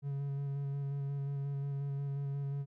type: tone with vibrato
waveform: triangle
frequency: 140 Hz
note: C#3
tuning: 18 cents sharp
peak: -32 dBFS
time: 0.02-2.66 s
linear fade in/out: 50 ms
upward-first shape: square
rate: 5.6 Hz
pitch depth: 14 cents each way
effects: none